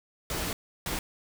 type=noise bursts at uneven times; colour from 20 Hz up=pink; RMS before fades=-32 dBFS; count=2; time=0.3-0.53 / 0.86-0.99 s; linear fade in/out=2 ms; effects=none

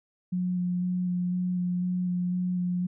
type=tone with vibrato; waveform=sine; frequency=179.7 Hz; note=F3; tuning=50 cents sharp; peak=-25 dBFS; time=0.32-2.87 s; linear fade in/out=10 ms; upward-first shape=square; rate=2 Hz; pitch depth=11 cents each way; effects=none

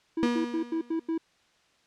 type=tone bursts; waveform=triangle; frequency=326.3 Hz; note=E4; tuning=18 cents flat; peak=-24 dBFS; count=6; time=0.17-1.179 s; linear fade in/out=5 ms; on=94 ms; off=89 ms
type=tone with exponential decay; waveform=35% pulse; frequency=240 Hz; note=B3; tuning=49 cents flat; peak=-20 dBFS; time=0.23-1.11 s; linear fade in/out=0 ms; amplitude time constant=190 ms
effects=white hiss -65 dBFS RMS until 1.86 s + low-pass 5000 Hz 12 dB/octave

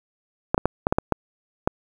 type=clicks; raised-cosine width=1 ms; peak=-4 dBFS; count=8; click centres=0.545 / 0.579 / 0.656 / 0.869 / 0.925 / 0.985 / 1.123 / 1.675 s; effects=7-bit

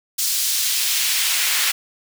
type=noise with high-pass filter sweep; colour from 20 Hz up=pink; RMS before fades=-20 dBFS; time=0.18-1.72 s; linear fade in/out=10 ms; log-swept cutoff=5200 to 1900 Hz; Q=0.9; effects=none

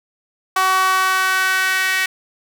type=tone with high-pass filter sweep; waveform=sawtooth; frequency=376.9 Hz; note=F#4; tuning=32 cents sharp; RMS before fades=-17 dBFS; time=0.56-2.06 s; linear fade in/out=5 ms; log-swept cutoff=1000 to 1900 Hz; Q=3.3; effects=none

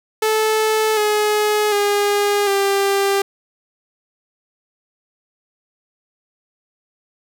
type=tone with pitch steps; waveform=sawtooth; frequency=435.5 / 421.9 / 408.7 / 395.9 Hz; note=A4 / G#4 / G#4 / G4; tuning=-18 / +27 / -28 / +17 cents; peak=-11 dBFS; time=0.22-3.22 s; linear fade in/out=5 ms; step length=750 ms; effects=none

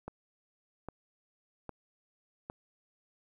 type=click train; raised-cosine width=1 ms; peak=-26 dBFS; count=4; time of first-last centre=0.08-2.499 s; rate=1.24 Hz; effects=11-bit

